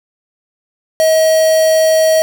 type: tone with quantisation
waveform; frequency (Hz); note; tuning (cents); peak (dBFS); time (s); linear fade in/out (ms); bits
triangle; 637; D#5; +41; -6; 1-2.22; 0; 3
effects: none